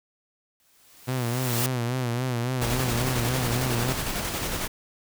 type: noise with exponential growth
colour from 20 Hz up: white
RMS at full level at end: -26 dBFS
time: 0.6-1.66 s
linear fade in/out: 0 ms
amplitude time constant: 230 ms
type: tone with vibrato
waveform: sawtooth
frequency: 123.47 Hz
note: B2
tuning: in tune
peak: -21 dBFS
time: 1.07-3.94 s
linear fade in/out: 20 ms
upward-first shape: sine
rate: 3.6 Hz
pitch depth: 91 cents each way
type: noise with tremolo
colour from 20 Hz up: pink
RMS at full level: -28 dBFS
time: 2.61-4.68 s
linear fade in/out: 10 ms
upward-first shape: square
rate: 11 Hz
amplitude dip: 30%
effects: none